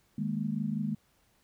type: chord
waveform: sine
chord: D# suspended fourth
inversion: none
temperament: equal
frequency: 155.56 / 207.7 / 233.1 Hz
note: D#3 / G#3 / A#3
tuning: 0 / 0 / 0 cents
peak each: -35 / -32 / -35 dBFS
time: 0.18-0.95 s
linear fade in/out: 5 ms
effects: pink hiss -69 dBFS RMS until 1.43 s